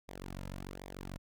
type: tone with flanger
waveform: sawtooth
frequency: 46.79 Hz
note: F#1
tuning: 20 cents sharp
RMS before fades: -45 dBFS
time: 0.08-1.18 s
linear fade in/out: 10 ms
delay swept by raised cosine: 0.69 to 2.69 ms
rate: 1.3 Hz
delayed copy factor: -0.8
effects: none